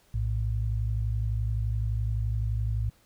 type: tone pair together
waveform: sine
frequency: 58.27 / 110 Hz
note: A#1 / A2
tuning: 0 / 0 cents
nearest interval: major seventh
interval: 1100 cents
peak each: -28 dBFS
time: 0.14-2.9 s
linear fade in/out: 5 ms
effects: pink hiss -63 dBFS RMS until 3.05 s